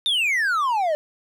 triangle exponential sweep, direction down, 3708 to 587.3 Hz, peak -17 dBFS, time 0.06-0.95 s, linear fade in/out 0 ms, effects none

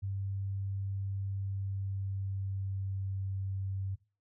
sine tone with pitch glide, 97.9 to 96.61 Hz, G2 to G2, -2 to -25 cents, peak -33 dBFS, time 0.02-3.96 s, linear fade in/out 20 ms, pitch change -23 cents, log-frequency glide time 1.31-3.22 s, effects noise-tail reverb RT60 0.3 s tail -17 dB re dry

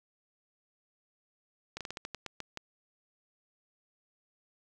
slowing click train, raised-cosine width 0.2 ms, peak -21 dBFS, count 10, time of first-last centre 1.77-2.573 s, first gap 37 ms, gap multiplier 1.21, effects none

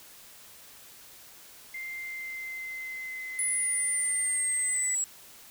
sine tone with pitch glide, 2093 to 2015 Hz, C7 to B6, 0 to +34 cents, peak -35 dBFS, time 1.74-4.95 s, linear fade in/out 5 ms, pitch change -66 cents, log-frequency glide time 1.97-4.12 s
sine exponential sweep, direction down, 10020 to 7700 Hz, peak -26 dBFS, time 3.39-5.04 s, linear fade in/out 0 ms
effects white hiss -51 dBFS RMS until 5.5 s

